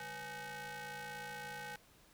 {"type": "ring-modulated tone", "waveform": "sawtooth", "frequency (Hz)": 345.2, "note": "F4", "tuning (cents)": -20, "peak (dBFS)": -37, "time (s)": [0, 1.76], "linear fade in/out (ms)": 2, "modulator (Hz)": 1180, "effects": ["pink hiss -65 dBFS RMS until 2.13 s"]}